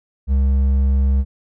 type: tone with hard clipping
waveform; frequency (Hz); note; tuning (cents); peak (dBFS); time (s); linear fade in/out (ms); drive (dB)
triangle; 67.7; C#2; -40; -14; 0.27-1.25; 50; 8
effects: none